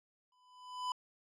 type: tone with exponential growth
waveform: square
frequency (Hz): 1000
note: B5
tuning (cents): +21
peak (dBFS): -33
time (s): 0.32-0.92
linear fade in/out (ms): 2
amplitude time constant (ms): 130
effects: low-pass 6000 Hz 12 dB/octave